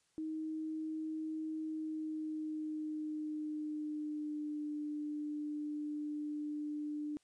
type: tone with pitch glide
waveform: sine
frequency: 314.5 to 298.2 Hz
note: D#4 to D4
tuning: +19 to +27 cents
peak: -37 dBFS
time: 0.18-7.17 s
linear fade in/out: 0 ms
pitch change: -92 cents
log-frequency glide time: 1.6-4.7 s
effects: white hiss -75 dBFS RMS until 7.23 s + resampled to 22050 Hz